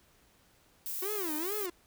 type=noise; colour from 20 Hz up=violet; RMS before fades=-37 dBFS; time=0.86-1.66 s; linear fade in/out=0 ms
type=tone with vibrato; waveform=45% pulse; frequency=359.2 Hz; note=F4; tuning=49 cents sharp; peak=-35 dBFS; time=1.02-1.7 s; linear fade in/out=5 ms; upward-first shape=sine; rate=2.3 Hz; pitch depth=300 cents each way
effects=pink hiss -65 dBFS RMS until 1.86 s